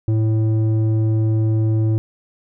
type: tone with low-pass filter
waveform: square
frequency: 110 Hz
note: A2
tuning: in tune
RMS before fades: -17 dBFS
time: 0.08-1.98 s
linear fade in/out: 0 ms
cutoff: 310 Hz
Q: 1.1
effects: none